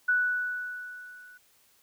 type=tone with level ramp; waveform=sine; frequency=1480 Hz; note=F#6; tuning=in tune; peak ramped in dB=-20 to -49 dBFS; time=0.08-1.38 s; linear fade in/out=10 ms; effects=white hiss -64 dBFS RMS until 1.82 s